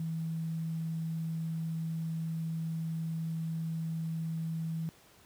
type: tone with quantisation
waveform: sine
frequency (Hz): 162.4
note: E3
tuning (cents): -26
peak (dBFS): -32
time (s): 0-4.89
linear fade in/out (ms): 0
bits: 10
effects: pink hiss -60 dBFS RMS until 5.25 s + high-pass 80 Hz 12 dB/octave